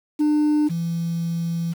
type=tone pair in turn; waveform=sine; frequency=300 / 167.91 Hz; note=D4 / E3; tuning=+37 / +32 cents; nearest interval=minor seventh; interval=1005 cents; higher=first; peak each=-13 / -21 dBFS; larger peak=first; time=0.19-0.69 / 0.69-1.74 s; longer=second; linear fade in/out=20 ms; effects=tanh soft clip ceiling -15 dBFS + 7-bit